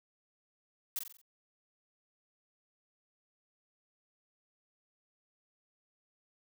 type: noise with echo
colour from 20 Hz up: blue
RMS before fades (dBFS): -35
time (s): 0.96-0.99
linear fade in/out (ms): 2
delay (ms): 45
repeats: 5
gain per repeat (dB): -6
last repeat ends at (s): 1.215
effects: none